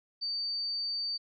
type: tone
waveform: sine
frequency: 4600 Hz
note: D8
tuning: 37 cents flat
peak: -31 dBFS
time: 0.21-1.18 s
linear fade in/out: 20 ms
effects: none